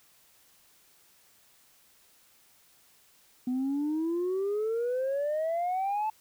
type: exponential sweep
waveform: sine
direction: up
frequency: 246.9 to 880 Hz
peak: -25 dBFS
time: 3.47-6.1 s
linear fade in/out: 5 ms
effects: tanh soft clip ceiling -25 dBFS + white hiss -62 dBFS RMS until 6.2 s